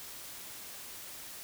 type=silence; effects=white hiss -46 dBFS RMS until 1.43 s